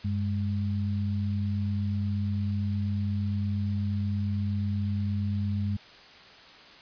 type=tone pair together; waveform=sine; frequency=97 / 205.5 Hz; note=G2 / G#3; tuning=-18 / -18 cents; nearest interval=octave + minor second; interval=1300 cents; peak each=-27 / -31 dBFS; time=0.04-5.77 s; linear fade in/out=10 ms; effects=white hiss -50 dBFS RMS until 6.81 s + resampled to 11025 Hz